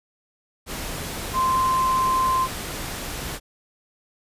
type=tone in noise; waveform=sine; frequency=1042 Hz; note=C6; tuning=7 cents flat; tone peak=-18 dBFS; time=1.33-2.48 s; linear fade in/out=50 ms; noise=pink; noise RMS=-31 dBFS; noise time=0.66-3.4 s; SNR=+10 dB; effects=resampled to 32000 Hz